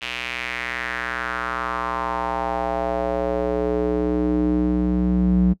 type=tone with band-pass filter sweep; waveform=square; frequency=61.2 Hz; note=B1; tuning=15 cents flat; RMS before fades=-22 dBFS; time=0.01-5.54 s; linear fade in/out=20 ms; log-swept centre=2800 to 180 Hz; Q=3; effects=noise-tail reverb RT60 0.1 s tail -22 dB re dry